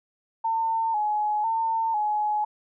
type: tone with vibrato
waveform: sine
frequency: 872 Hz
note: A5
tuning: 16 cents flat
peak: -22 dBFS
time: 0.44-2.45 s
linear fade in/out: 10 ms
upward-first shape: square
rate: 1 Hz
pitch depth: 58 cents each way
effects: none